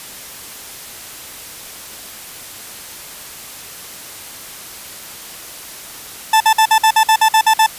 40% pulse tone bursts, 880 Hz, A5, in tune, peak -7 dBFS, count 11, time 6.33-7.664 s, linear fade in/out 5 ms, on 74 ms, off 52 ms, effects white hiss -33 dBFS RMS until 7.78 s + resampled to 32000 Hz

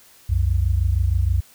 sine tone pair together, 64 / 90.37 Hz, C2 / F#2, -38 / -40 cents, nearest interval tritone, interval 598 cents, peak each -19 dBFS, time 0.29-1.41 s, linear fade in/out 10 ms, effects white hiss -51 dBFS RMS until 1.54 s

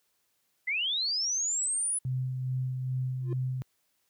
sine linear sweep, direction up, 1968 to 10060 Hz, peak -27 dBFS, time 0.67-1.99 s, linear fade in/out 10 ms
sine tone with tremolo, 128.8 Hz, C3, 27 cents flat, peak -27 dBFS, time 2.05-3.62 s, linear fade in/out 0 ms, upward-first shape sine, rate 2.4 Hz, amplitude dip 35%
triangle tone with exponential growth, 348.5 Hz, F4, 4 cents flat, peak -29 dBFS, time 3.2-3.33 s, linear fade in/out 2 ms, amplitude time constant 27 ms
effects white hiss -74 dBFS RMS until 4.09 s + high-pass 60 Hz 12 dB/octave

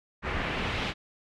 pink noise with low-pass filter sweep, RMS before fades -31 dBFS, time 0.22-0.94 s, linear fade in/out 50 ms, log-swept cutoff 2000 to 3300 Hz, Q 1.7, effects none

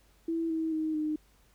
sine tone with pitch steps, 329.6 / 321.7 / 314 / 306.5 Hz, E4 / E4 / D#4 / D#4, 0 / -42 / +16 / -26 cents, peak -28 dBFS, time 0.28-1.16 s, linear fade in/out 5 ms, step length 220 ms, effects added 50 Hz sine -63 dBFS peak until 1.54 s + pink hiss -66 dBFS RMS until 1.54 s

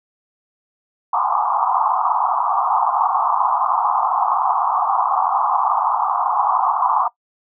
white band-pass noise, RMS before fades -18 dBFS, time 1.13-7.08 s, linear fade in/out 5 ms, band 730 to 1200 Hz, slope 96 dB/octave, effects noise-tail reverb RT60 0.1 s tail -20 dB re dry

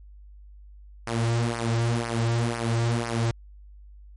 sawtooth tone with flanger, 116.54 Hz, A#2, in tune, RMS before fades -25 dBFS, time 1.07-3.31 s, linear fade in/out 0 ms, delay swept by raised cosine 0.26 to 4.76 ms, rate 2 Hz, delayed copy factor -0.75, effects added 50 Hz sine -44 dBFS peak until 4.16 s + MP3 48 kbps

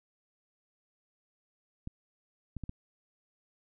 clicks, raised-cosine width 5 ms, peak -26 dBFS, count 4, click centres 1.874 / 2.567 / 2.637 / 2.694 s, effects none

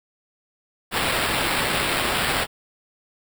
white noise with sample-and-hold, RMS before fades -23 dBFS, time 0.91-2.47 s, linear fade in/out 50 ms, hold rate 6300 Hz, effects none

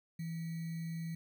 sine tone with sample-and-hold, 164.81 Hz, E3, in tune, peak -37 dBFS, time 0.19-1.15 s, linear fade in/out 5 ms, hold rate 2100 Hz, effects none

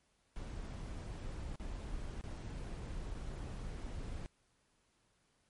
brown noise with dropouts, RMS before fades -43 dBFS, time 0.36-4.26 s, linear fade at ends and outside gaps 0 ms, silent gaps 1.556-1.598 / 2.211-2.239 / 3.145-3.149 s, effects pink hiss -75 dBFS RMS until 5.49 s + MP3 48 kbps

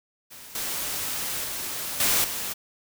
white noise with level steps, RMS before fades -44 / -30 / -32 / -22 / -31 dBFS, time 0.3-2.54 s, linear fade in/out 20 ms, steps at 0.55 / 1.44 / 2 / 2.24 s, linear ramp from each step 2 ms, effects none

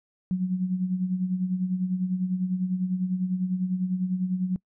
sine tone with tremolo, 184 Hz, F#3, 9 cents flat, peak -21 dBFS, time 0.31-4.56 s, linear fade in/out 0 ms, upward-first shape sine, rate 10 Hz, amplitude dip 60%, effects noise-tail reverb RT60 0.1 s tail -24 dB re dry

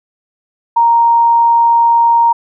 sine tone, 932.3 Hz, A#5, in tune, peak -6 dBFS, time 0.76-2.33 s, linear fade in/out 10 ms, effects none

